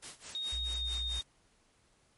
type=noise with tremolo; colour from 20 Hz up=white; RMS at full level=-44 dBFS; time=0.02-1.23 s; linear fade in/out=10 ms; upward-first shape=sine; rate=4.6 Hz; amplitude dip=90%
type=tone with pitch glide; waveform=sine; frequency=3729 to 3693 Hz; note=A#7 to A#7; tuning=0 to -17 cents; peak=-34 dBFS; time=0.35-1.21 s; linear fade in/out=0 ms; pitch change=-17 cents; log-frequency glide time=0.75-0.82 s
type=tone; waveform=sine; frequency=62.2 Hz; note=B1; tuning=13 cents sharp; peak=-37 dBFS; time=0.52-1.2 s; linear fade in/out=10 ms
effects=pink hiss -69 dBFS RMS until 2.17 s + MP3 48 kbps